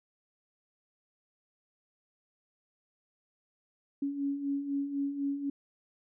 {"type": "beating tone pair", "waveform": "sine", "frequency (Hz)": [277.2, 281.2], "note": ["C#4", "C#4"], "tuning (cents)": [0, 25], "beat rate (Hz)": 4, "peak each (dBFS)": [-38, -31], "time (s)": [4.02, 5.5], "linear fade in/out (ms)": 5, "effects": []}